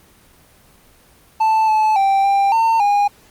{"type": "tone with pitch steps", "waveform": "triangle", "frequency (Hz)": [880, 866, 783, 793, 905, 816], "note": ["A5", "A5", "G5", "G5", "A5", "G#5"], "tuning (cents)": [0, -28, -2, 20, 48, -31], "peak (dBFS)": -10, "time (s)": [1.4, 3.08], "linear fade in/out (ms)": 10, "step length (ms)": 280, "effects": ["pink hiss -50 dBFS RMS until 3.3 s", "Opus 24 kbps"]}